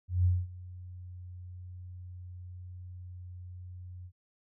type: tone with ADSR envelope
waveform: sine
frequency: 90.1 Hz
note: F#2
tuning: 45 cents flat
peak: -21 dBFS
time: 0.08-4.12 s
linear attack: 170 ms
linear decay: 220 ms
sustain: -21 dB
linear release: 65 ms
effects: none